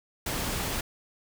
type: noise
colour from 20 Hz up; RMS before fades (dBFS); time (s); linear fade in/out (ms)
pink; -31; 0.26-0.81; 5
effects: none